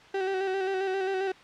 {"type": "tone with vibrato", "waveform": "35% pulse", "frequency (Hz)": 382.7, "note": "G4", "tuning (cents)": -42, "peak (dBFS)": -25, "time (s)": [0.14, 1.32], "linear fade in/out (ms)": 5, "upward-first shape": "square", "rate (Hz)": 7.5, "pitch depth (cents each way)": 33, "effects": ["white hiss -51 dBFS RMS until 1.43 s", "low-pass 3000 Hz 12 dB/octave"]}